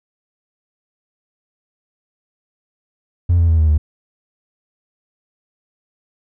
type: tone with pitch steps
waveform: triangle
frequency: 87.31 / 84.29 / 81.37 / 78.55 / 75.83 Hz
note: F2 / E2 / E2 / D#2 / D#2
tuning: 0 / +39 / -22 / +17 / -44 cents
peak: -7 dBFS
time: 3.29-3.78 s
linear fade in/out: 10 ms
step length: 98 ms
effects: tanh soft clip ceiling -6 dBFS